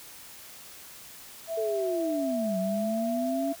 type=tone with pitch glide; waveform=sine; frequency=659.3 to 671.2 Hz; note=E5 to E5; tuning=0 to +31 cents; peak=-29 dBFS; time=1.47-3.56 s; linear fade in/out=50 ms; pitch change=+31 cents; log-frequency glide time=2.56-3.03 s
type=linear two-way sweep; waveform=sine; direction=down then up; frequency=450 to 185 to 282.6 Hz; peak=-28 dBFS; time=1.57-3.53 s; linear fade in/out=10 ms; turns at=2.58 s
effects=white hiss -47 dBFS RMS until 3.6 s